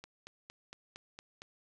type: click train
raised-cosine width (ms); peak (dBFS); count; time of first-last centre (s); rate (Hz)
0.2; -29; 7; 0.04-1.419; 4.35
effects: none